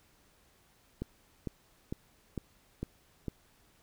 click train, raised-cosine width 3 ms, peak -22 dBFS, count 6, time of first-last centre 1.02-3.282 s, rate 2.21 Hz, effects pink hiss -66 dBFS RMS until 3.82 s

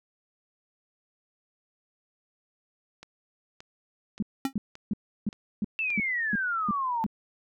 click train, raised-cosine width 0.2 ms, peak -27 dBFS, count 6, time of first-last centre 3.03-5.904 s, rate 1.74 Hz
sine tone bursts, 207.5 Hz, G#3, 1 cent flat, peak -24 dBFS, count 9, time 4.2-7.065 s, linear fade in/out 2 ms, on 25 ms, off 330 ms
square tone with exponential decay, 269.8 Hz, C#4, 47 cents flat, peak -22 dBFS, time 4.45-4.53 s, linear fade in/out 2 ms, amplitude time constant 16 ms
sine exponential sweep, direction down, 2693 to 880 Hz, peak -26 dBFS, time 5.79-7.04 s, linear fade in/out 0 ms
effects none

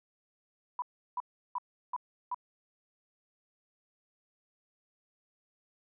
sine tone bursts, 987.8 Hz, B5, in tune, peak -31 dBFS, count 5, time 0.79-2.345 s, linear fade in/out 2 ms, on 31 ms, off 350 ms, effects none

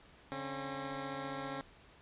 10% pulse tone pair together, 142.5 / 270 Hz, C#3 / C#4, +48 / -45 cents, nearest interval major seventh, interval 1107 cents, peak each -36 / -32 dBFS, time 0.32-1.61 s, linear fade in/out 0 ms, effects pink hiss -60 dBFS RMS until 2.01 s + resampled to 8000 Hz

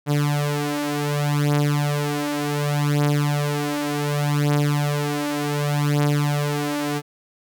sawtooth beating tone pair, 145.8 / 146.47 Hz, D3 / D3, -12 / -4 cents, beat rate 0.67 Hz, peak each -19 / -18 dBFS, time 0.06-7.02 s, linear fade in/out 50 ms, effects none

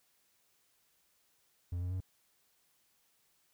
triangle tone with pitch steps, 87.8 / 90 / 92.9 Hz, F2 / F#2 / F#2, +10 / -47 / +7 cents, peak -32 dBFS, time 1.72-2.005 s, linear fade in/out 5 ms, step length 95 ms, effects white hiss -73 dBFS RMS until 3.53 s

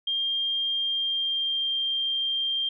sine tone with pitch glide, 3203 to 3183 Hz, G7 to G7, +37 to +26 cents, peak -24 dBFS, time 0.07-2.69 s, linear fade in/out 5 ms, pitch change -11 cents, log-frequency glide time 0.66-1.76 s, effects none

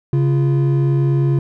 triangle tone pair together, 137.86 / 344.2 Hz, C#3 / F4, -9 / -25 cents, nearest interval octave + major third, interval 1584 cents, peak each -11 / -20 dBFS, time 0.13-1.39 s, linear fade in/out 2 ms, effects none

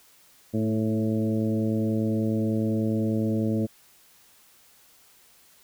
harmonic tone with a mistuned harmonic, 110 Hz, A2, in tune, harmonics 1 / 2 / 3 / 4 / 5 / 6, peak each -28 / -25 / -30 / -34 / -35 / -42 dBFS, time 0.53-3.67 s, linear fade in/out 20 ms, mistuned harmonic 3, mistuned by -18 cents, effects white hiss -57 dBFS RMS until 5.63 s

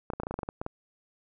clicks, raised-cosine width 1 ms, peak -19 dBFS, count 12, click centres 0.102 / 0.135 / 0.2 / 0.234 / 0.269 / 0.31 / 0.341 / 0.39 / 0.432 / 0.489 / 0.615 / 0.664 s, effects none

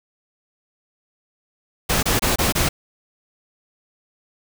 pink noise bursts, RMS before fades -19 dBFS, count 5, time 1.89-2.69 s, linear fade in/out 10 ms, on 140 ms, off 25 ms, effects none

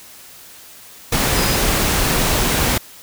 sine tone in noise, 4990 Hz, D#8, 4 cents sharp, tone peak -26 dBFS, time 1.36-1.56 s, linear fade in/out 5 ms, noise pink, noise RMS -17 dBFS, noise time 1.12-2.78 s, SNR -12 dB, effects white hiss -41 dBFS RMS until 3.02 s

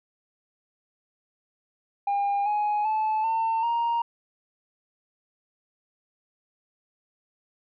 sine tone with pitch steps, 805 / 835.8 / 867.8 / 901 / 935.4 Hz, G5 / G#5 / A5 / A5 / A#5, +46 / +11 / -24 / +41 / +6 cents, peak -20 dBFS, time 2.07-4.02 s, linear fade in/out 5 ms, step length 390 ms, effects tanh soft clip ceiling -21 dBFS

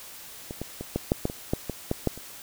clicks, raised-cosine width 2 ms, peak -21 / -18 / -20 / -12 / -7 / -11 / -20 / -10 / -16 / -11 / -9 / -27 dBFS, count 12, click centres 0.509 / 0.616 / 0.81 / 0.96 / 1.119 / 1.254 / 1.299 / 1.535 / 1.697 / 1.914 / 2.073 / 2.176 s, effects white hiss -44 dBFS RMS until 2.42 s

